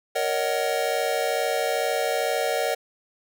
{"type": "chord", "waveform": "square", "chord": "D# minor seventh", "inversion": "second", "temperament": "just", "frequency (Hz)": [466.7, 560, 622.3, 746.7], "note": ["A#4", "C#5", "D#5", "F#5"], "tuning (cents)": [2, 18, 0, 16], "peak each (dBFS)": -29, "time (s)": [0.15, 2.75], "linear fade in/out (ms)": 10, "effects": []}